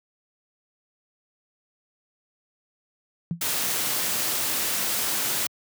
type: tone with exponential decay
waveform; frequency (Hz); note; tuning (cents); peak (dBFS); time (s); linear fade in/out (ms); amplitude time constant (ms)
sine; 169; E3; +43; -20; 3.31-3.43; 0; 25
type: noise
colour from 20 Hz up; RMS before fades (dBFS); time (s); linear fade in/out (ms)
white; -26; 3.41-5.47; 5
effects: high-pass 100 Hz 12 dB/octave